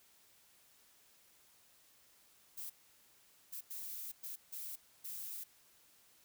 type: noise bursts at uneven times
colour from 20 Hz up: violet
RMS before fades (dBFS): -45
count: 6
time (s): 2.57-2.7 / 3.52-3.61 / 3.7-4.12 / 4.23-4.36 / 4.52-4.76 / 5.04-5.44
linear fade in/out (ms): 10
effects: white hiss -67 dBFS RMS until 6.24 s